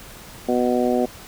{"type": "harmonic tone", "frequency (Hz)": 123.47, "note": "B2", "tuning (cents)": 0, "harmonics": [2, 3, 4, 5, 6], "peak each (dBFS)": [-21, -23, -24, -25, -26], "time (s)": [0.48, 1.06], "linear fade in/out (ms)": 10, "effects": ["pink hiss -41 dBFS RMS until 1.27 s"]}